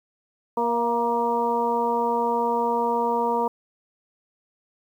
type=harmonic tone with a mistuned harmonic; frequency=235.9 Hz; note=A#3; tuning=21 cents sharp; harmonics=1 / 2 / 3 / 4 / 5; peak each=-30 / -25 / -31 / -23 / -34 dBFS; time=0.57-3.48 s; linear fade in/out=5 ms; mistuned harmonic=3; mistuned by=-31 cents; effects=9-bit